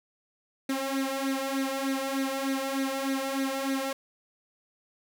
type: tone with flanger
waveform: sawtooth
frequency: 270 Hz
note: C#4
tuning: 45 cents flat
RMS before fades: -30 dBFS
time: 0.69-3.93 s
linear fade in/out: 5 ms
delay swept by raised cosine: 0.48 to 2.28 ms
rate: 3.3 Hz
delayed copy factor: +0.75
effects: none